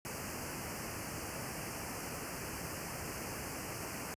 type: band-stop noise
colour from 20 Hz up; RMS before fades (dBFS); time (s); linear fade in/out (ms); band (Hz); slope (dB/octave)
pink; -41; 0.05-4.14; 0; 2900 to 4600; 96
effects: high-pass 80 Hz 12 dB/octave + resampled to 32000 Hz